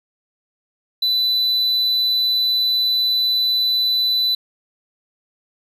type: tone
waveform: triangle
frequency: 3992 Hz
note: B7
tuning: 18 cents sharp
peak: -14 dBFS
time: 1.02-4.35 s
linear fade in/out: 5 ms
effects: resampled to 32000 Hz + 8-bit